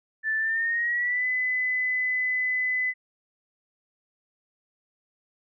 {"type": "tone with pitch glide", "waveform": "sine", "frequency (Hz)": [1760, 2010], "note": ["A6", "B6"], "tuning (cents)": [0, 30], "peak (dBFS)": -23, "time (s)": [0.23, 2.94], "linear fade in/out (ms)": 50, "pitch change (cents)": 230, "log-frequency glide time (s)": [0.38, 1.26], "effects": []}